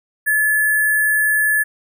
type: tone with sample-and-hold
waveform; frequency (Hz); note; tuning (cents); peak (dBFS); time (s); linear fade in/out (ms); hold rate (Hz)
sine; 1720; A6; -40; -13; 0.26-1.64; 20; 11025
effects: none